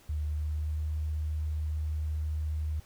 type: tone with pitch glide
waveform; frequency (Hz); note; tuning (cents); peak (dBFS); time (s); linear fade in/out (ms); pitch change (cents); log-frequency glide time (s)
sine; 75.5 to 76.86; D2 to D#2; +48 to -21; -29; 0.09-2.8; 5; +31; 0.25-0.83
effects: pink hiss -59 dBFS RMS until 2.85 s